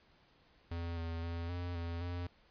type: tone with pitch steps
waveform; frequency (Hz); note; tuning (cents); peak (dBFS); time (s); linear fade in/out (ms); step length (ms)
square; 84.8 / 83.1 / 84.6 / 88 / 84.8 / 87.9; E2 / E2 / E2 / F2 / E2 / F2; +50 / +15 / +45 / +14 / +50 / +12; -38; 0.71-2.27; 5; 260
effects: pink hiss -67 dBFS RMS until 2.5 s + resampled to 11025 Hz